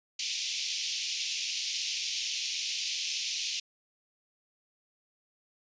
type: band-pass noise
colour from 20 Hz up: white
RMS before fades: -34 dBFS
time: 0.19-3.6 s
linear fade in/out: 5 ms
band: 2400 to 6300 Hz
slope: 48 dB/octave
effects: resampled to 16000 Hz